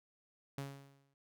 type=tone with exponential decay; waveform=sawtooth; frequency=138.59 Hz; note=C#3; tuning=in tune; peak=-34 dBFS; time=0.58-1.14 s; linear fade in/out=2 ms; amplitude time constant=120 ms; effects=none